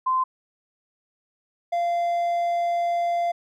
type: tone pair in turn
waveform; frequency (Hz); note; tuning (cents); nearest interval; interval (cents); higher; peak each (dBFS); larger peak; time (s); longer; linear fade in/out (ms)
sine / triangle; 1035 / 690.8; C6 / F5; -19 / -19; perfect fifth; 700; first; -19; neither; 0.06-0.24 / 1.72-3.32; second; 10
effects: none